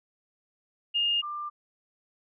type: tone pair in turn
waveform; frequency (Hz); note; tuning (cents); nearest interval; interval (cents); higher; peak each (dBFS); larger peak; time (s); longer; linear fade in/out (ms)
sine; 2832 / 1190.7; F7 / D6; +23 / +23; octave + minor third; 1500; first; -23 / -32; first; 0.94-1.22 / 1.22-1.5; neither; 20
effects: none